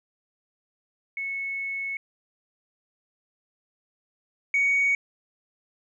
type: tone pair in turn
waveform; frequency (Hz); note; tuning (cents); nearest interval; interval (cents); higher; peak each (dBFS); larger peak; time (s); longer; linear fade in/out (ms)
sine; 2201 / 2238; C#7 / C#7; -13 / +16; unison; 29; second; -28 / -18; second; 1.17-1.97 / 4.54-4.95; first; 2
effects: tanh soft clip ceiling -16 dBFS